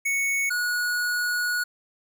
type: tone pair in turn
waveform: square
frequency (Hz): 2217 / 1457.3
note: C#7 / F#6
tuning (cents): 0 / -27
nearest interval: perfect fifth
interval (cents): 727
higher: first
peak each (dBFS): -23 / -24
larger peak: first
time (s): 0.05-0.5 / 0.5-1.64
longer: second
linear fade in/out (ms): 10
effects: none